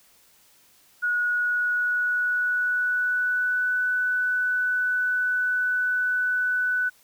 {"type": "tone with pitch glide", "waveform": "sine", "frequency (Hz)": [1455, 1492.5], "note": ["F#6", "F#6"], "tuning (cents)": [-29, 15], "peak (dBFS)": -21, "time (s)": [1.02, 6.9], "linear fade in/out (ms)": 20, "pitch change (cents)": 44, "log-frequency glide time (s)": [1.2, 3.79], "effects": ["white hiss -58 dBFS RMS until 7.03 s"]}